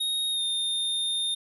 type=tone with pitch glide; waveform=square; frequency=3739 to 3643 Hz; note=A#7 to A#7; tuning=+4 to -41 cents; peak=-26 dBFS; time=0-1.35 s; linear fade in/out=10 ms; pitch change=-45 cents; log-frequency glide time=0.31-0.42 s; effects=none